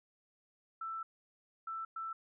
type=tone bursts at uneven times; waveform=sine; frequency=1328 Hz; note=E6; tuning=12 cents sharp; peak=-38 dBFS; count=3; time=0.81-1.03 / 1.67-1.85 / 1.96-2.13 s; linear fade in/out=5 ms; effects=none